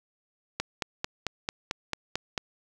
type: click train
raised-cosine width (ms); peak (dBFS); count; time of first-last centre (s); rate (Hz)
0.2; -11; 9; 0.6-2.378; 4.5
effects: none